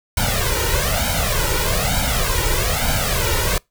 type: noise with flanger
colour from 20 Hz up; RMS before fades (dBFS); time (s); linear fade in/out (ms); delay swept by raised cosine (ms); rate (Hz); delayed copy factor
pink; -19; 0.17-3.58; 2; 1.3 to 2.14; 1.1; +1
effects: noise-tail reverb RT60 0.2 s tail -26 dB re dry